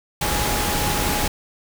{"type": "tone in noise", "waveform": "sine", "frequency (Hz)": 833, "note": "G#5", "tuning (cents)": 5, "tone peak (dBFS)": -28, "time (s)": [0.21, 1.28], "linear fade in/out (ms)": 5, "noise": "pink", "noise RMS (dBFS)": -22, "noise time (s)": [0.21, 1.28], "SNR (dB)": -9, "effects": []}